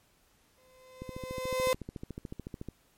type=tone with exponential growth; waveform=35% pulse; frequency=514 Hz; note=C5; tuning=31 cents flat; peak=-22 dBFS; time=0.58-1.73 s; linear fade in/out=0 ms; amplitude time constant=250 ms
type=click train; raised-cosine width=3 ms; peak=-26 dBFS; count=24; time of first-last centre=1.02-2.687 s; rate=13.8 Hz
effects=pink hiss -67 dBFS RMS until 2.97 s + MP3 64 kbps